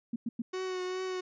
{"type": "tone bursts", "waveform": "sine", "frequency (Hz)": 233.1, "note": "A#3", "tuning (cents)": 0, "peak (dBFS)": -30, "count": 3, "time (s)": [0.13, 0.42], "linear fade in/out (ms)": 5, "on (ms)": 30, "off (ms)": 100}
{"type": "tone with vibrato", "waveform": "45% pulse", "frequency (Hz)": 370, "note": "F#4", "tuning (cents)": 0, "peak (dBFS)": -33, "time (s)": [0.53, 1.21], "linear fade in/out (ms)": 10, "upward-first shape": "triangle", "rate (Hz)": 2.5, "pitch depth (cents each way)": 26}
{"effects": ["resampled to 16000 Hz"]}